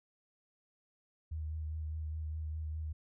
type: tone with vibrato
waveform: sine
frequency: 78 Hz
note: D#2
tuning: 5 cents sharp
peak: -36 dBFS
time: 1.31-2.93 s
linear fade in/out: 10 ms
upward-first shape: sine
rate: 4.9 Hz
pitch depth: 23 cents each way
effects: none